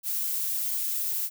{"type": "noise", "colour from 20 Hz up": "violet", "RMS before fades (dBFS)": -29, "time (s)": [0.03, 1.3], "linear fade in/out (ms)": 50, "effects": []}